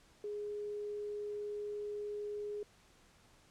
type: tone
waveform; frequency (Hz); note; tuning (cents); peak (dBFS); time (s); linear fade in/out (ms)
sine; 415.3; G#4; 0; -38; 0.24-2.63; 2
effects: pink hiss -65 dBFS RMS until 3.5 s + low-pass 9000 Hz 12 dB/octave